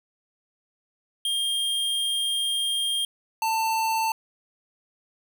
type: tone pair in turn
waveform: square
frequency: 3213 / 892 Hz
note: G7 / A5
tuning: +42 / +23 cents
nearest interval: octave + minor seventh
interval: 2219 cents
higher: first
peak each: -24 / -23 dBFS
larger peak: second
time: 1.25-3.05 / 3.42-4.12 s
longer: first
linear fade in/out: 2 ms
effects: none